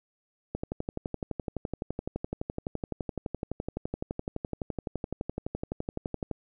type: click train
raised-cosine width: 2 ms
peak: -18 dBFS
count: 69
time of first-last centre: 0.55-6.313 s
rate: 11.8 Hz
effects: none